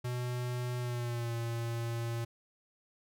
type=tone with pitch glide; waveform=square; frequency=123.47 to 116.54 Hz; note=B2 to A#2; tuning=0 to 0 cents; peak=-34 dBFS; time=0.04-2.25 s; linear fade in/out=10 ms; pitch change=-100 cents; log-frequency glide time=0.79-1.34 s; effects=none